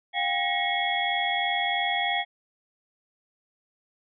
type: tone cluster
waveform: sine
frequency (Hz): 714 / 797 / 1900 / 2189 / 3337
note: F5 / G5 / A#6 / C#7 / G#7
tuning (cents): +38 / +28 / +33 / -22 / +8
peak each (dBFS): -30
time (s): 0.13-2.25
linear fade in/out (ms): 50
effects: none